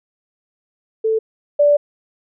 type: tone pair in turn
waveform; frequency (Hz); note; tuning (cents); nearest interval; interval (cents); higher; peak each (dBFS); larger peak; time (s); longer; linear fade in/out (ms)
sine; 442 / 583.1; A4 / D5; +8 / -13; perfect fourth; 479; second; -14 / -9; second; 1.04-1.19 / 1.59-1.77; second; 10
effects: none